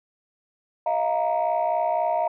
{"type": "chord", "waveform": "sine", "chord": "Eb suspended second", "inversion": "none", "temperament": "equal with one note detuned", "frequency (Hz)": [634.6, 698.5, 932.3], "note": ["Eb5", "F5", "Bb5"], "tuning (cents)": [34, 0, 0], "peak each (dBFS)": [-24, -23, -25], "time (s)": [0.86, 2.28], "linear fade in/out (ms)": 5, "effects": ["tanh soft clip ceiling -15 dBFS"]}